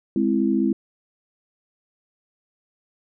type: chord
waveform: sine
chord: Ab augmented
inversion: none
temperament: equal with one note detuned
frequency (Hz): 207.7 / 261.6 / 331.5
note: Ab3 / C4 / E4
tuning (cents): 0 / 0 / +10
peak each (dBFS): -22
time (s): 0.16-0.73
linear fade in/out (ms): 2
effects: none